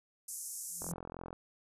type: band-pass noise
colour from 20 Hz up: white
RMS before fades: -43 dBFS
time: 0.28-0.92 s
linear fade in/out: 5 ms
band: 6000 to 12000 Hz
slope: 48 dB/octave
type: tone with exponential growth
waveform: triangle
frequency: 169.9 Hz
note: F3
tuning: 47 cents flat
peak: -33 dBFS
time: 0.68-0.94 s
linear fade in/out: 5 ms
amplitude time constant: 55 ms
type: click train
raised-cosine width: 1 ms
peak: -29 dBFS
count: 23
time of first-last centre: 0.82-1.329 s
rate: 43.2 Hz
effects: resampled to 32000 Hz